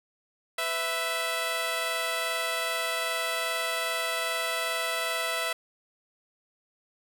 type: tone pair together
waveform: 10% pulse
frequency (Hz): 500.1 / 659.3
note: B4 / E5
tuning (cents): +22 / 0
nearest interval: perfect fourth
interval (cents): 478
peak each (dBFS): -26 / -20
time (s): 0.58-5.53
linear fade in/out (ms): 5
effects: none